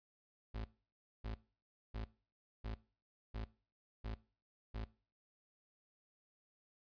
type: tone bursts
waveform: 35% pulse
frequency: 54.9 Hz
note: A1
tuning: 3 cents flat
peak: -39 dBFS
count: 7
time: 0.54-4.85 s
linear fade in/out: 10 ms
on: 110 ms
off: 590 ms
effects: noise-tail reverb RT60 0.4 s tail -20 dB re dry + resampled to 11025 Hz